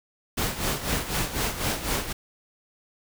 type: noise with tremolo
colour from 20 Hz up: pink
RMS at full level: -25 dBFS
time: 0.37-2.13 s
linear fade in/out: 10 ms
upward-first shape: sine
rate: 4 Hz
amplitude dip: 70%
effects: none